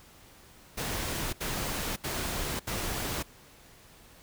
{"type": "noise bursts", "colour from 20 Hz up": "pink", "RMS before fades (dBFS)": -33, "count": 4, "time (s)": [0.77, 3.229], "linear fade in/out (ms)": 10, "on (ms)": 560, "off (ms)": 73, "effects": ["pink hiss -55 dBFS RMS until 4.22 s"]}